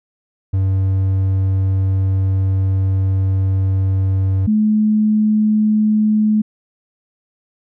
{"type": "tone pair in turn", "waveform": ["triangle", "sine"], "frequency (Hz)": [95.7, 214], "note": ["G2", "A3"], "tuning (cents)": [-41, -48], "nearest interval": "octave + major second", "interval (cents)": 1393, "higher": "second", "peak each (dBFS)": -11, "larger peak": "neither", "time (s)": [[0.53, 4.47], [4.47, 6.42]], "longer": "first", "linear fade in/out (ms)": 10, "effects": []}